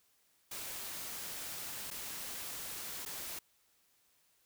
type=noise with dropouts; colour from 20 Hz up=white; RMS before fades=-43 dBFS; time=0.51-3.39 s; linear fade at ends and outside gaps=5 ms; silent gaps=1.904-1.911 / 3.052-3.059 s; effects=white hiss -72 dBFS RMS until 4.45 s